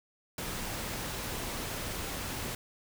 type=noise; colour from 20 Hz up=pink; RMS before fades=-37 dBFS; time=0.38-2.55 s; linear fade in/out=2 ms; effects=none